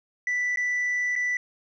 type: tone with dropouts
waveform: sine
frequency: 1975.5 Hz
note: B6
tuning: in tune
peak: -21 dBFS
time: 0.27-1.37 s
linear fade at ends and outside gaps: 2 ms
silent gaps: 0.56-0.572 / 1.155-1.161 s
effects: tanh soft clip ceiling -22 dBFS